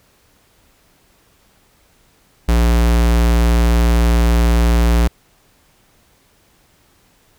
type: tone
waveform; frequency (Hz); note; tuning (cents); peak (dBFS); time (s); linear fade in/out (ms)
square; 58.27; A#1; 0; -11; 2.48-5.08; 10
effects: pink hiss -55 dBFS RMS until 7.38 s